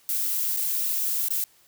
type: noise with dropouts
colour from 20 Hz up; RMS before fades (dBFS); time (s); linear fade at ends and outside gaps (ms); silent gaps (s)
violet; -26; 0.09-1.44; 1; 0.565-0.571 / 1.285-1.305
effects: white hiss -59 dBFS RMS until 1.67 s